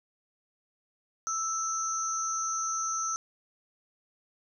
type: tone cluster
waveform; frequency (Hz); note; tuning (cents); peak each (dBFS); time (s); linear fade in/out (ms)
sine; 1318 / 5800 / 6190; E6 / F#8 / G8; -1 / -35 / -23; -32 / -38 / -32; 1.27-3.16; 0
effects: none